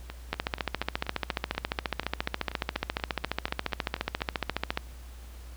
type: two click trains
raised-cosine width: 0.3 ms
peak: -11 / -21 dBFS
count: 65 / 18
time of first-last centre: 0.33-4.774 / 0.1-4.206 s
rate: 14.4 / 4.14 Hz
effects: added 60 Hz sine -42 dBFS peak until 5.56 s + pink hiss -54 dBFS RMS until 5.56 s